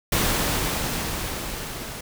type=noise with level ramp; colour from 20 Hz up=pink; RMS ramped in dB=-21 to -35 dBFS; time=0.12-2.01 s; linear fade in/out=5 ms; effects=none